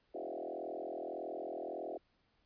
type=tone with frequency modulation; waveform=sine; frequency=519 Hz; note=C5; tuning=14 cents flat; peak=-39 dBFS; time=0.14-1.98 s; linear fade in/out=10 ms; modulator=41.7 Hz; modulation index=4.8; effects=pink hiss -75 dBFS RMS until 2.45 s + resampled to 11025 Hz

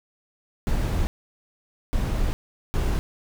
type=noise bursts at uneven times; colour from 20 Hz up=brown; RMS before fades=-23 dBFS; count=3; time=0.67-1.07 / 1.93-2.33 / 2.74-2.99 s; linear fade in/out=0 ms; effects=none

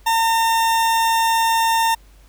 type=tone; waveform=40% pulse; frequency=909 Hz; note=A#5; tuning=44 cents flat; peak=-14 dBFS; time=0.06-1.95 s; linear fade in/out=10 ms; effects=added 49 Hz sine -45 dBFS peak until 2.28 s + pink hiss -55 dBFS RMS until 2.28 s

